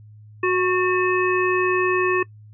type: harmonic tone with a mistuned harmonic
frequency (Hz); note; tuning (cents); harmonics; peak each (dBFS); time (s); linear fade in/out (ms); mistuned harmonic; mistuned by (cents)
367; F#4; -14; 1 / 3 / 5 / 7; -19 / -24 / -26 / -27; 0.43-2.23; 5; 5; -32
effects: noise-tail reverb RT60 0.1 s tail -22 dB re dry + added 106 Hz sine -42 dBFS peak until 2.53 s